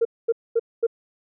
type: tone bursts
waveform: sine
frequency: 460.7 Hz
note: A#4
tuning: 20 cents flat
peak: -15 dBFS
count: 4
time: 0.01-0.868 s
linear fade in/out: 10 ms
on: 42 ms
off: 230 ms
effects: tanh soft clip ceiling -12 dBFS